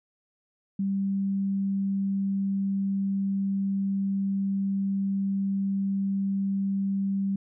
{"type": "tone", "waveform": "sine", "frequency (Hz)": 196, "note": "G3", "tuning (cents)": 0, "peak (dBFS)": -24, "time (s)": [0.79, 7.36], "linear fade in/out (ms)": 5, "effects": []}